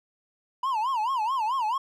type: tone with vibrato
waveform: triangle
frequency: 961 Hz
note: B5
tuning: 48 cents flat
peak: -22 dBFS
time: 0.63-1.78 s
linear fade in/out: 5 ms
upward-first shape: sine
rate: 4.6 Hz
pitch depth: 220 cents each way
effects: none